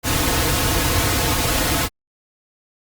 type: noise with comb filter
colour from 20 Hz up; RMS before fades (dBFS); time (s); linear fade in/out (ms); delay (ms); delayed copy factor
pink; -19; 0.03-1.89; 50; 5.1; -0.9
effects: Opus 48 kbps